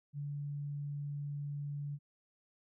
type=tone; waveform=sine; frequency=144.2 Hz; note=D3; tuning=31 cents flat; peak=-37 dBFS; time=0.13-1.99 s; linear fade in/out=50 ms; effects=none